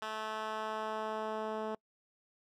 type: tone with band-pass filter sweep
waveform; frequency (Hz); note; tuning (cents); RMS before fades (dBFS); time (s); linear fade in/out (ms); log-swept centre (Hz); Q
10% pulse; 217.4; A3; -21; -38; 0.02-1.75; 2; 1800 to 440; 0.72
effects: noise-tail reverb RT60 0.1 s tail -26 dB re dry

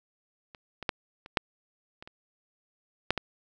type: clicks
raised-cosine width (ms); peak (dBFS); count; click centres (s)
0.3; -30 / -22 / -10 / -29 / -6 / -27 / -29 / -7 / -13; 9; 0.548 / 0.827 / 0.892 / 1.261 / 1.372 / 2.025 / 2.075 / 3.106 / 3.177
effects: none

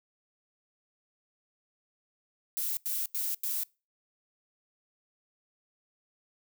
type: noise bursts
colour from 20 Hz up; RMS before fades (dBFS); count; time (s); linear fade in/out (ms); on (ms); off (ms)
violet; -32; 4; 2.57-3.634; 0; 200; 88
effects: noise-tail reverb RT60 0.3 s tail -25 dB re dry

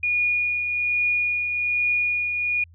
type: tone with tremolo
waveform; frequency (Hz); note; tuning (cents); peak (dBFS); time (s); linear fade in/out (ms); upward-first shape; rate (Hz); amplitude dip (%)
sine; 2443; D#7; -32; -18; 0.03-2.64; 5; triangle; 1.2; 45
effects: added 84 Hz sine -47 dBFS peak until 2.74 s

